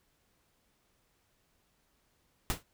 pink noise with exponential decay, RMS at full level -28 dBFS, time 2.5-2.63 s, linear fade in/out 0 ms, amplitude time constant 28 ms, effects pink hiss -73 dBFS RMS until 2.73 s

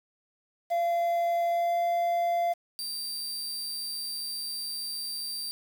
triangle tone with pitch glide, 686 to 690 Hz, F5 to F5, -31 to -21 cents, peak -22 dBFS, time 0.7-2.54 s, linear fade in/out 20 ms, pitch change +10 cents, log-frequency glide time 1.5-1.77 s
sawtooth tone, 4687 Hz, D8, 4 cents flat, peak -30 dBFS, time 2.79-5.51 s, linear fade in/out 0 ms
effects 8-bit

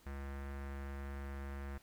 square tone with low-pass filter, 69.3 Hz, C#2, in tune, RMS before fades -44 dBFS, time 0.06-1.78 s, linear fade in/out 5 ms, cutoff 1800 Hz, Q 2.1, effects pink hiss -66 dBFS RMS until 1.82 s

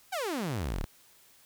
sawtooth exponential sweep, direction down, 803 to 30.07 Hz, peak -27 dBFS, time 0.12-0.85 s, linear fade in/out 10 ms, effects white hiss -60 dBFS RMS until 1.45 s

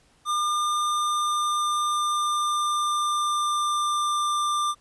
square tone with pitch glide, 1204 to 1189.5 Hz, D6 to D6, +43 to +22 cents, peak -23 dBFS, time 0.25-4.75 s, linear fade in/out 50 ms, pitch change -21 cents, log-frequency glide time 0.89-4.4 s, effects pink hiss -61 dBFS RMS until 4.8 s + resampled to 24000 Hz

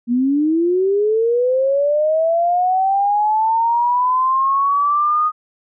sine linear sweep, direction up, 232.7 to 1244.5 Hz, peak -13 dBFS, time 0.07-5.32 s, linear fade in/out 50 ms, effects none

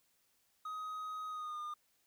triangle tone with pitch glide, 1258 to 1213 Hz, D#6 to D#6, +19 to -44 cents, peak -38 dBFS, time 0.65-1.74 s, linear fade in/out 5 ms, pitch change -63 cents, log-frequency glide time 1.28-1.6 s, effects white hiss -75 dBFS RMS until 2.06 s

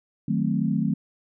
sine chord, D# diminished seventh, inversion none, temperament equal, 155.56 / 185 / 220 / 261.6 Hz, D#3 / F#3 / A3 / C4, 0 / 0 / 0 / 0 cents, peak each -27 / -26 / -25 / -29 dBFS, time 0.28-0.94 s, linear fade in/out 5 ms, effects none

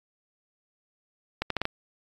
accelerating click train, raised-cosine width 0.3 ms, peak -11 dBFS, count 5, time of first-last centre 1.42-1.654 s, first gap 83 ms, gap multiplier 0.77, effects AAC 64 kbps

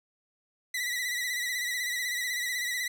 sawtooth tone with vibrato, 1966 Hz, B6, 8 cents flat, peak -26 dBFS, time 0.74-2.88 s, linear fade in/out 5 ms, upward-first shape sine, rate 16 Hz, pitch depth 57 cents each way, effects none

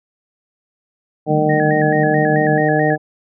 harmonic tone, 152.8 Hz, D#3, 31 cents flat, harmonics 1 / 2 / 3 / 4 / 5, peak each -19 / -19 / -19 / -19 / -19 dBFS, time 1.26-2.98 s, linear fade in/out 50 ms
sine chord, D suspended fourth, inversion none, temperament equal with one note detuned, 146.83 / 196 / 222.2 Hz, D3 / G3 / A3, 0 / 0 / +17 cents, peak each -27 dBFS, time 1.27-2.62 s, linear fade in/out 20 ms
sine tone with vibrato, 1775 Hz, A6, 15 cents sharp, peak -21 dBFS, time 1.49-2.96 s, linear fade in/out 10 ms, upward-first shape square, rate 4.6 Hz, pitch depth 80 cents each way
effects none

